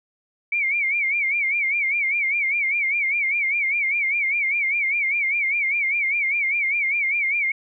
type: tone with vibrato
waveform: sine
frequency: 2249 Hz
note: C#7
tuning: 24 cents sharp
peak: -19 dBFS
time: 0.52-7.52 s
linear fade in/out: 5 ms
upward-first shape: sine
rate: 5 Hz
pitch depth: 120 cents each way
effects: none